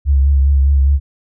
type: tone with vibrato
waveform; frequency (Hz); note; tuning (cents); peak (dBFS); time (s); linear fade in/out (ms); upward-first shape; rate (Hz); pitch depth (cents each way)
sine; 69.2; C#2; -2; -8; 0.05-1; 50; triangle; 4.9; 52
effects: none